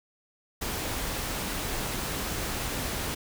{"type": "noise", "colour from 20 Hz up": "pink", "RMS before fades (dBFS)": -32, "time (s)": [0.61, 3.15], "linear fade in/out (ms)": 10, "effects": []}